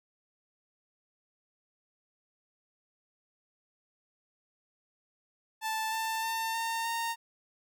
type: tone with pitch steps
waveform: sawtooth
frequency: 880 / 890.2 / 900.6 / 911 / 921.6 Hz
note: A5 / A5 / A5 / A#5 / A#5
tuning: 0 / +20 / +40 / -40 / -20 cents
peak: -27 dBFS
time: 5.61-7.16 s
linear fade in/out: 50 ms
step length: 310 ms
effects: none